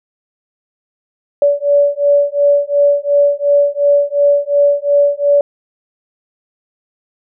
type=beating tone pair; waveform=sine; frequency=572 / 574.8 Hz; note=D5 / D5; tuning=-46 / -37 cents; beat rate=2.8 Hz; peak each=-12 dBFS; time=1.42-5.41 s; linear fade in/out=2 ms; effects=none